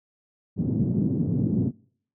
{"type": "band-pass noise", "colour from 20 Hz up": "white", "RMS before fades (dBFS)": -24, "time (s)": [0.56, 1.72], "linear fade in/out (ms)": 50, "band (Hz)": [110, 250], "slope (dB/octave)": 24, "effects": ["noise-tail reverb RT60 0.6 s tail -26 dB re dry"]}